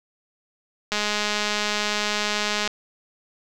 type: click train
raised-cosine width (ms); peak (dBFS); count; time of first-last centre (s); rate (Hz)
0.2; -7; 368; 0.92-2.676; 209
effects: none